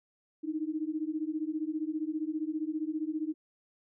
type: beating tone pair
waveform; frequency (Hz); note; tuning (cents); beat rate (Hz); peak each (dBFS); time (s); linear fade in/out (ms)
sine; 303.9 / 318.9; D#4 / D#4; -41 / +43; 15; -34 / -34; 0.43-3.34; 20
effects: none